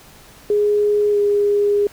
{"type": "tone with pitch glide", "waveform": "sine", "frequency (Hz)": [415.3, 409.3], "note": ["G#4", "G#4"], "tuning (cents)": [0, -25], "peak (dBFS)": -13, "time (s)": [0.5, 1.87], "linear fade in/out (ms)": 2, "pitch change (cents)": -25, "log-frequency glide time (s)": [1.11, 1.17], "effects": ["pink hiss -45 dBFS RMS until 1.92 s"]}